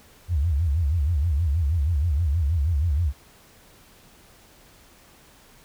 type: tone with vibrato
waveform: sine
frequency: 77.78 Hz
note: D#2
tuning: in tune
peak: -19 dBFS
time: 0.28-3.13 s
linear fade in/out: 50 ms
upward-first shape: sine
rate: 6.3 Hz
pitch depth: 230 cents each way
effects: pink hiss -53 dBFS RMS until 5.64 s